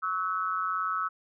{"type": "tone with amplitude modulation", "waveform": "sine", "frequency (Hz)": 1300, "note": "E6", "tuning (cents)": -24, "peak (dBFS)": -23, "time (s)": [0.02, 1.09], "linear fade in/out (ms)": 20, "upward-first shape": "sine", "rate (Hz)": 182, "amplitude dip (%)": 90, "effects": []}